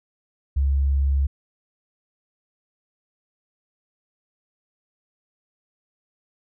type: tone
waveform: sine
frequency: 69 Hz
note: C#2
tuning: 7 cents flat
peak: -17 dBFS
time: 0.56-1.27 s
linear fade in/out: 10 ms
effects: none